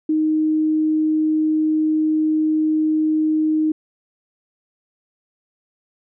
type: tone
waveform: sine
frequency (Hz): 311.1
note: D#4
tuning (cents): 0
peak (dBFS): -15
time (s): 0.09-3.72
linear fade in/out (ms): 5
effects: none